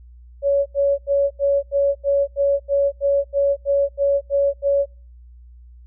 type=tone bursts; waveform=sine; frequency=561 Hz; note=C#5; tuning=21 cents sharp; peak=-14 dBFS; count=14; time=0.42-4.859 s; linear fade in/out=50 ms; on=240 ms; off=83 ms; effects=noise-tail reverb RT60 0.4 s tail -26 dB re dry + added 60 Hz sine -41 dBFS peak until 5.86 s